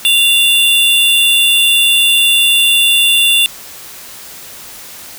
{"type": "tone pair together", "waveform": "square", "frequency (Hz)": [2776, 3498], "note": ["F7", "A7"], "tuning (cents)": [-11, -11], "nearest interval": "major third", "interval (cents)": 400, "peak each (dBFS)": [-11, -11], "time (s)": [0.05, 3.46], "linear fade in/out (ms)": 0, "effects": ["white hiss -32 dBFS RMS until 5.18 s"]}